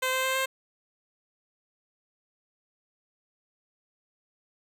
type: tone with pitch steps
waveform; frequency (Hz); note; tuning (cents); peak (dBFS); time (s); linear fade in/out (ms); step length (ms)
10% pulse; 516 / 520.2 / 524.4 / 528.7; C5 / C5 / C5 / C5; -24 / -10 / +4 / +18; -17; 0.02-0.46; 10; 110
effects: none